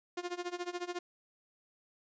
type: tone with tremolo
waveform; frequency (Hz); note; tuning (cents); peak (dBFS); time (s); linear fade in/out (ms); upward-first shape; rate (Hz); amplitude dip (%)
sawtooth; 353.5; F4; +21; -30; 0.17-0.99; 5; sine; 14; 90
effects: resampled to 16000 Hz